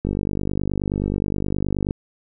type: click train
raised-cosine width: 3 ms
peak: -10 dBFS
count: 93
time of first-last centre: 0.05-1.909 s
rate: 49.5 Hz
effects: none